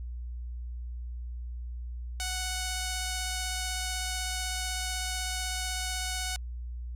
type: tone with vibrato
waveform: 5% pulse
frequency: 740 Hz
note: F#5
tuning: in tune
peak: -20 dBFS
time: 2.2-6.36 s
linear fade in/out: 0 ms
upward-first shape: triangle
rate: 16 Hz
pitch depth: 9 cents each way
effects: added 60 Hz sine -35 dBFS peak until 6.95 s